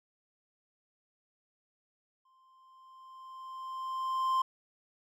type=tone with exponential growth; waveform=triangle; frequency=1046.5 Hz; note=C6; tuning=in tune; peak=-23 dBFS; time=2.25-4.42 s; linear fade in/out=5 ms; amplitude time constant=470 ms; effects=none